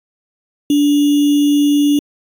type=tone with sample-and-hold; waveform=sine; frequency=290 Hz; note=D4; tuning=22 cents flat; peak=-9 dBFS; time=0.7-1.99 s; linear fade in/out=2 ms; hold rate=3150 Hz; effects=AAC 64 kbps